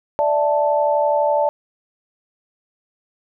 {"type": "chord", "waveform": "sine", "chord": "D suspended second", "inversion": "none", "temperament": "equal", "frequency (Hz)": [587.3, 659.3, 880], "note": ["D5", "E5", "A5"], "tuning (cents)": [0, 0, 0], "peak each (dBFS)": [-17, -23, -19], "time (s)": [0.19, 1.49], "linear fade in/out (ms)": 0, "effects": []}